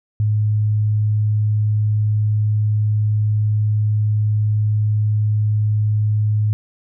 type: tone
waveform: sine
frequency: 106.2 Hz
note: G#2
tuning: 39 cents sharp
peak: -14 dBFS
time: 0.2-6.53 s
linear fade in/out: 0 ms
effects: none